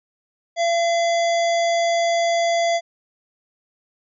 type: harmonic tone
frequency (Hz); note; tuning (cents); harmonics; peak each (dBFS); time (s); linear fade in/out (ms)
680; F5; -46; 1 / 3 / 5 / 7 / 9 / 10; -17 / -27 / -31 / -34 / -36 / -37; 0.56-2.81; 50
effects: none